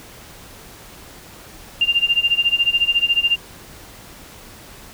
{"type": "tone with tremolo", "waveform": "sine", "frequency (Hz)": 2794, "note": "F7", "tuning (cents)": 0, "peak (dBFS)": -11, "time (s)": [1.81, 3.36], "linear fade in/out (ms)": 2, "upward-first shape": "sine", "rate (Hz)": 14, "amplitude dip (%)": 90, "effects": ["pink hiss -41 dBFS RMS until 4.93 s"]}